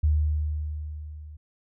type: tone with level ramp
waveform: sine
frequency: 75.9 Hz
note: D#2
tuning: 42 cents flat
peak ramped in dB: -17 to -40 dBFS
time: 0.03-1.37 s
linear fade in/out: 10 ms
effects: none